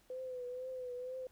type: tone with vibrato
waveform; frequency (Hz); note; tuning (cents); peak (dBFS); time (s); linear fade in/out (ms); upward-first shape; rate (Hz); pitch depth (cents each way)
sine; 505; B4; +39; -40; 0.1-1.27; 2; triangle; 2.1; 54
effects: pink hiss -69 dBFS RMS until 1.31 s